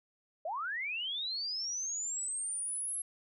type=linear sweep; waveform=sine; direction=up; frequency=587.3 to 11120 Hz; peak=-34 dBFS; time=0.45-3.02 s; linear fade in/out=5 ms; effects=none